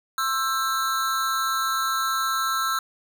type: tone with amplitude modulation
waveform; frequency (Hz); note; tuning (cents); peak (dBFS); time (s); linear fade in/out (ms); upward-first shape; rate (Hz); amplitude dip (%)
square; 1327; E6; +11; -19; 0.18-2.79; 2; sine; 261; 90
effects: none